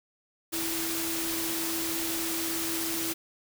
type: tone in noise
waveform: sine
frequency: 329.6 Hz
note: E4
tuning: in tune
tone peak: -34 dBFS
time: 0.52-3.14 s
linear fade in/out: 20 ms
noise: white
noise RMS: -32 dBFS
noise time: 0.52-3.14 s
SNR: -5 dB
effects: none